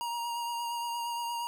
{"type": "tone with vibrato", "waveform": "square", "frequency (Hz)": 943, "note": "A#5", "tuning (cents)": 20, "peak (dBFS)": -33, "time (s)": [0.01, 1.47], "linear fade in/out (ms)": 0, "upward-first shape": "triangle", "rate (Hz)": 8.6, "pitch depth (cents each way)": 23, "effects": []}